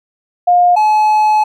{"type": "tone pair in turn", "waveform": ["sine", "triangle"], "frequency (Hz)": [710, 854.9], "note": ["F5", "G#5"], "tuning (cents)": [28, 50], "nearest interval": "minor third", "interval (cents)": 322, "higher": "second", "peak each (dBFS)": -6, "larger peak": "neither", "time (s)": [[0.47, 0.76], [0.76, 1.44]], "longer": "second", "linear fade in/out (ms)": 10, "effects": []}